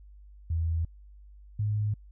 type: tone pair in turn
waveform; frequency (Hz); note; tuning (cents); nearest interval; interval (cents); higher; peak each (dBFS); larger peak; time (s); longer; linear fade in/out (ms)
sine; 82 / 105.25; E2 / G#2; -9 / +24; major third; 433; second; -25; neither; 0.5-0.85 / 1.59-1.94; neither; 5
effects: added 50 Hz sine -48 dBFS peak until 2.11 s